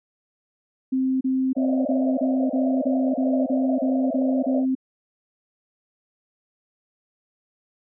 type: tone bursts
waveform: sine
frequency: 261.6 Hz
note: C4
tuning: in tune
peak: -19 dBFS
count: 12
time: 0.92-4.752 s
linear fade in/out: 10 ms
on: 290 ms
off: 32 ms
type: band-pass noise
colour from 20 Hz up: white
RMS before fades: -29 dBFS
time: 1.55-4.66 s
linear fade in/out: 50 ms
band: 530 to 670 Hz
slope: 96 dB/octave
effects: none